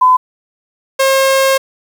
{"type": "tone pair in turn", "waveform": ["sine", "sawtooth"], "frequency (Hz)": [1013, 536.6], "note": ["B5", "C5"], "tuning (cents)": [44, 44], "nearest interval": "major seventh", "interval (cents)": 1100, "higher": "first", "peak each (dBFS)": -5, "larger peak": "neither", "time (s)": [[0.01, 0.17], [0.99, 1.58]], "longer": "second", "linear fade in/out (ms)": 10, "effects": ["7-bit"]}